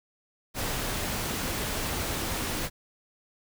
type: noise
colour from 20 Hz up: pink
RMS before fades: -31 dBFS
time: 0.54-2.7 s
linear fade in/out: 50 ms
effects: none